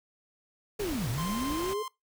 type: linear two-way sweep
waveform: sine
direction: down then up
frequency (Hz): 440 to 106.6 to 440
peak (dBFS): -30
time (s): 0.79-1.83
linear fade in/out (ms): 10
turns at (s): 1.09
type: noise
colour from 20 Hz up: pink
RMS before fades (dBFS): -38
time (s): 0.79-1.74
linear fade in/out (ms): 10
type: tone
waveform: 45% pulse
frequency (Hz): 1046.5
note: C6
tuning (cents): 0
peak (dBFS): -36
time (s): 1.18-1.88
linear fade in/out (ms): 2
effects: noise-tail reverb RT60 0.2 s tail -22 dB re dry